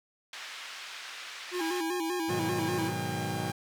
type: band-pass noise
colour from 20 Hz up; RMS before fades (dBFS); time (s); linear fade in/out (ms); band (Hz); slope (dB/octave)
pink; -43; 0.33-1.81; 2; 1600 to 4500; 12
type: tone with vibrato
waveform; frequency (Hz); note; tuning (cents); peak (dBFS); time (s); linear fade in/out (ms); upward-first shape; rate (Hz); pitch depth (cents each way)
square; 341.7; F4; -38; -31; 1.51-2.92; 50; square; 5.1; 86
type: tone with pitch glide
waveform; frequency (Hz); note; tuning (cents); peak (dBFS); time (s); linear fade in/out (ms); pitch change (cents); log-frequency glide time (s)
sawtooth; 814 to 801.4; G#5 to G5; -35 to +38; -33; 1.59-3.52; 5; -27; 2.18-3.2
type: chord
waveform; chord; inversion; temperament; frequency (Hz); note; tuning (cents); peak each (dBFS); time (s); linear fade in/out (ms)
sawtooth; G# minor seventh; none; equal; 103.83 / 123.47 / 155.56 / 185; G#2 / B2 / D#3 / F#3; 0 / 0 / 0 / 0; -34; 2.28-3.52; 20
effects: none